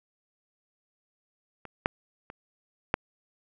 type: clicks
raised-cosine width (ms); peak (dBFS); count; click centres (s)
0.5; -26 / -8 / -26 / -7; 4; 1.653 / 1.859 / 2.301 / 2.941
effects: none